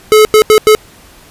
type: tone bursts at uneven times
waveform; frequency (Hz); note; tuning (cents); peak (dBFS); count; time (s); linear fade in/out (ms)
square; 430; A4; -40; -3; 4; 0.12-0.25 / 0.34-0.42 / 0.5-0.58 / 0.67-0.75; 0
effects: pink hiss -40 dBFS RMS until 1.3 s + resampled to 32000 Hz